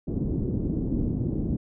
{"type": "low-pass noise", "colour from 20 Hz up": "white", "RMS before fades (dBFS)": -27, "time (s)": [0.07, 1.57], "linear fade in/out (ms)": 10, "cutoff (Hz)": 300, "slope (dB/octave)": 24, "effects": []}